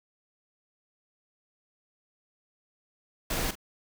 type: noise with echo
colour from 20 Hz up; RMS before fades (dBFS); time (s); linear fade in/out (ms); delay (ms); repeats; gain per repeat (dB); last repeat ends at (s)
pink; -30; 3.3-3.51; 5; 44; 1; -13; 3.554
effects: none